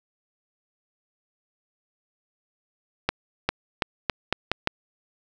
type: accelerating click train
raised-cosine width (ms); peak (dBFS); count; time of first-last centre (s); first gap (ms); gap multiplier
0.3; -5; 7; 3.09-4.674; 400; 0.83
effects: none